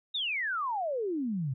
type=exponential sweep; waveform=sine; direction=down; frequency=3823 to 123.47 Hz; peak=-29 dBFS; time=0.14-1.54 s; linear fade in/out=10 ms; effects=none